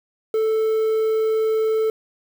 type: tone with quantisation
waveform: triangle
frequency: 439.8 Hz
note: A4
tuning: 1 cent flat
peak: -15 dBFS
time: 0.34-1.9 s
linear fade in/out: 2 ms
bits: 7
effects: none